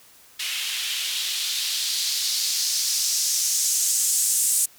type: noise with band-pass filter sweep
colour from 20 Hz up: blue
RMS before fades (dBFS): -24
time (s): 0.39-4.66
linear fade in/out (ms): 10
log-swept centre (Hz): 2700 to 8400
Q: 2.1
effects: white hiss -52 dBFS RMS until 4.78 s